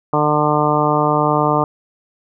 harmonic tone, 149.8 Hz, D3, 35 cents sharp, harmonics 1 / 2 / 3 / 4 / 5 / 6 / 7 / 8, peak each -21 / -21 / -21 / -21 / -21 / -21 / -21 / -21 dBFS, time 0.13-1.64 s, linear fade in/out 2 ms, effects none

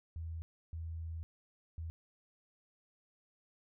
sine tone bursts at uneven times, 81.8 Hz, E2, 13 cents flat, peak -39 dBFS, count 3, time 0.16-0.42 / 0.73-1.23 / 1.78-1.9 s, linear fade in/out 0 ms, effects none

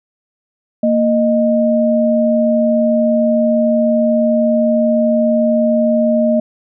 sine tone pair together, 231.4 / 617.8 Hz, A#3 / D#5, -13 / -12 cents, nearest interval octave + perfect fourth, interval 1701 cents, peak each -13 dBFS, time 0.83-6.4 s, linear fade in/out 5 ms, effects none

